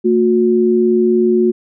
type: tone pair together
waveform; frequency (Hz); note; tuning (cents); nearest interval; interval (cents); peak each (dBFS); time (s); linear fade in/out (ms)
sine; 225.7 / 362.1; A3 / F#4; +44 / -37; minor sixth; 819; -14 / -11; 0.04-1.52; 20
effects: none